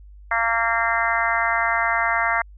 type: harmonic tone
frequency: 229.7 Hz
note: A#3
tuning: 25 cents flat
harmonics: 3 / 4 / 5 / 6 / 7 / 8 / 9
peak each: -26 / -26 / -26 / -26 / -26 / -26 / -26 dBFS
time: 0.31-2.42 s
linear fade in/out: 5 ms
effects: added 50 Hz sine -41 dBFS peak until 2.57 s